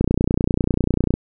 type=click train; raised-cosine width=3 ms; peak=-4 dBFS; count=35; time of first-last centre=0.01-1.14 s; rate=30.1 Hz; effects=none